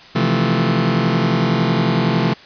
sawtooth chord, F major seventh, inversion second, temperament just, 130.96 / 163.7 / 174.61 / 218.3 Hz, C3 / E3 / F3 / A3, +2 / -12 / 0 / -13 cents, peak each -16 dBFS, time 0.15-2.34 s, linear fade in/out 10 ms, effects white hiss -41 dBFS RMS until 2.45 s + resampled to 11025 Hz

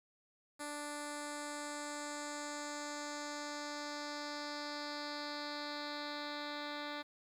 10% pulse tone with low-pass filter sweep, 293.7 Hz, D4, in tune, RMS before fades -43 dBFS, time 0.59-7.03 s, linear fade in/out 20 ms, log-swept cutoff 10000 to 3500 Hz, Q 3, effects 11-bit

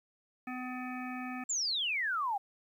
harmonic tone, 252.6 Hz, B3, 39 cents sharp, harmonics 1 / 3 / 5 / 7 / 9 / 10, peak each -39 / -44 / -46 / -47 / -49 / -49 dBFS, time 0.47-1.44 s, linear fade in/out 5 ms
sine exponential sweep, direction down, 7520 to 764 Hz, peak -30 dBFS, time 1.49-2.38 s, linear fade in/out 10 ms
effects 11-bit

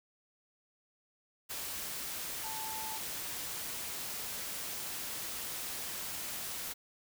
sine tone in noise, 880 Hz, A5, in tune, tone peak -42 dBFS, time 2.43-2.98 s, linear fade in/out 20 ms, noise white, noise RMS -40 dBFS, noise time 1.49-6.74 s, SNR -5 dB, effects none

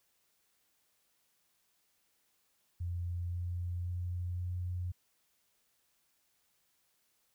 sine tone with pitch steps, 87.31 / 88.02 / 88.73 / 89.45 Hz, F2 / F2 / F2 / F2, 0 / +14 / +28 / +42 cents, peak -34 dBFS, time 2.8-4.92 s, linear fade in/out 10 ms, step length 530 ms, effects white hiss -75 dBFS RMS until 7.34 s

